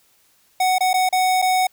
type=tone with dropouts; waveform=square; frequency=743 Hz; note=F#5; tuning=7 cents sharp; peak=-16 dBFS; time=0.6-1.67 s; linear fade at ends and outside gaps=5 ms; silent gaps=0.784-0.806 / 0.932-0.94 / 1.09-1.126 / 1.418-1.423 s; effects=white hiss -59 dBFS RMS until 1.72 s